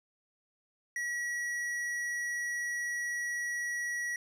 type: tone with hard clipping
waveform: triangle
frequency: 1924 Hz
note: B6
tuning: 46 cents flat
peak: -34 dBFS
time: 0.96-4.16 s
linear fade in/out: 2 ms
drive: 13 dB
effects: none